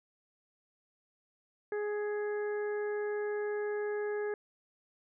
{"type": "harmonic tone", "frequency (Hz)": 417.1, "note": "G#4", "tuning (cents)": 7, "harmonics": [1, 2, 3, 4, 5], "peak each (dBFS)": [-32, -46, -51, -44, -54], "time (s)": [1.72, 4.34], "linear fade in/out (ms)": 2, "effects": []}